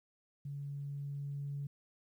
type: tone with level ramp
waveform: sine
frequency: 141.8 Hz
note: C#3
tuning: 40 cents sharp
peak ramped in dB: -39 to -36 dBFS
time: 0.45-1.67 s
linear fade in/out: 5 ms
effects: tanh soft clip ceiling -32 dBFS + 12-bit